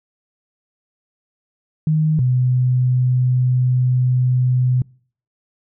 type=tone pair in turn; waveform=sine; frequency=155.56 / 126.35 Hz; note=D#3 / B2; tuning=0 / +40 cents; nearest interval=major third; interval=360 cents; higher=first; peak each=-13 dBFS; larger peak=neither; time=1.87-2.19 / 2.19-4.82 s; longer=second; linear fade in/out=2 ms; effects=noise-tail reverb RT60 0.5 s tail -26 dB re dry